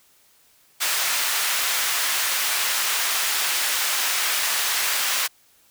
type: high-pass noise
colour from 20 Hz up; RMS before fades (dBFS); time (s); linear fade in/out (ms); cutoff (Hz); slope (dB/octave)
pink; -23; 0.8-5.28; 20; 1400; 12
effects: white hiss -58 dBFS RMS until 5.7 s